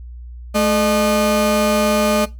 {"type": "tone pair together", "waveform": "35% pulse", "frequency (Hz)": [215.3, 609], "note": ["A3", "D#5"], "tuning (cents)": [-37, -37], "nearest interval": "octave + tritone", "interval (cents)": 1800, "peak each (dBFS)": -15, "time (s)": [0.54, 2.26], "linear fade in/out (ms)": 20, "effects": ["noise-tail reverb RT60 0.2 s tail -17 dB re dry", "added 60 Hz sine -31 dBFS peak until 2.39 s"]}